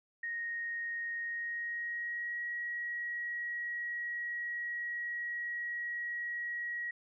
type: tone with pitch glide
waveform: sine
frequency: 1864.7 to 1906.1 Hz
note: A#6 to A#6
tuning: 0 to +38 cents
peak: -35 dBFS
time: 0.23-6.91 s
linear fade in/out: 5 ms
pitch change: +38 cents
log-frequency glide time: 1.22-2.43 s
effects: none